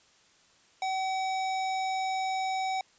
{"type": "tone", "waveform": "square", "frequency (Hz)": 760, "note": "F#5", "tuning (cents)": 46, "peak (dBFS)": -29, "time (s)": [0.82, 2.81], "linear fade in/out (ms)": 2, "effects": ["white hiss -62 dBFS RMS until 2.98 s", "resampled to 16000 Hz"]}